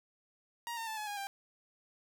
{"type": "tone with pitch steps", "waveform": "sawtooth", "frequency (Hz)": [942, 909.9, 878.9, 849, 820.1, 792.1], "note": ["A#5", "A#5", "A5", "G#5", "G#5", "G5"], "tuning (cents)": [18, -42, -2, 38, -22, 18], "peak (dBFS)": -34, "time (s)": [0.67, 1.27], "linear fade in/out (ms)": 0, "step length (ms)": 100, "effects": []}